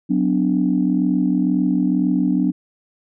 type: chord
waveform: sine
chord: B minor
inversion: second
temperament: equal with one note detuned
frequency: 185 / 251.7 / 293.7 Hz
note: F#3 / B3 / D4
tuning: 0 / +33 / 0 cents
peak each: -19 dBFS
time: 0.09-2.52 s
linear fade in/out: 20 ms
effects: tanh soft clip ceiling -6 dBFS